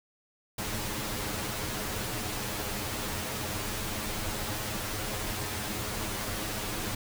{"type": "noise with comb filter", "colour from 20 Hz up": "pink", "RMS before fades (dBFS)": -34, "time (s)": [0.58, 6.95], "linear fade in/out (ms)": 5, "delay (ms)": 9.5, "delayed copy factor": 0.7, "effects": []}